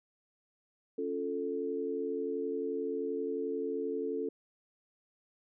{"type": "chord", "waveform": "sine", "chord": "Db augmented", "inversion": "none", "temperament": "equal", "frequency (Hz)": [277.2, 349.2, 440], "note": ["Db4", "F4", "A4"], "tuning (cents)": [0, 0, 0], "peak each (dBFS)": [-38, -39, -34], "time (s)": [0.98, 4.29], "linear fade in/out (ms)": 5, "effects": []}